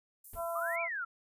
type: high-pass noise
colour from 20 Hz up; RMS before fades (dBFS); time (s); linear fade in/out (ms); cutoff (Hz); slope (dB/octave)
white; -49; 0.24-0.76; 5; 9800; 24
type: noise with exponential decay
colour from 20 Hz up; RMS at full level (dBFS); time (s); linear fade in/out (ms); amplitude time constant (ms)
brown; -43; 0.33-0.52; 5; 41
type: harmonic tone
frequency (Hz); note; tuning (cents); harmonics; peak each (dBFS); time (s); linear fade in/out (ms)
337.1; E4; +39; 2 / 3 / 4; -35 / -41 / -42; 0.35-0.89; 50
type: exponential two-way sweep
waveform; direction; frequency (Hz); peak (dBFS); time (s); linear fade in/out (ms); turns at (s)
sine; up then down; 1148 to 2413 to 1320; -34; 0.55-1.05; 10; 0.81
effects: resampled to 32000 Hz